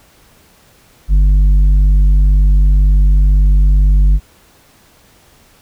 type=tone with tanh clipping; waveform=sine; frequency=49 Hz; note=G1; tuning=in tune; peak=-7 dBFS; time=1.08-4.2 s; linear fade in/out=50 ms; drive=6 dB; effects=pink hiss -48 dBFS RMS until 5.61 s